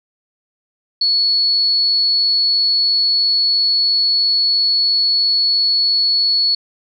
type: tone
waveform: sine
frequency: 4397 Hz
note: C#8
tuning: 15 cents flat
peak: -12 dBFS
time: 1.01-6.55 s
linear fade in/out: 5 ms
effects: none